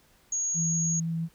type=tone; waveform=sine; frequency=6630 Hz; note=G#8; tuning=4 cents flat; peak=-26 dBFS; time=0.32-1 s; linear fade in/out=5 ms
type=tone with vibrato; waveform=sine; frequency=164.81 Hz; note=E3; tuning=in tune; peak=-27 dBFS; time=0.54-1.29 s; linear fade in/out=50 ms; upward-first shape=triangle; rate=5.9 Hz; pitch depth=9 cents each way
effects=pink hiss -62 dBFS RMS until 1.34 s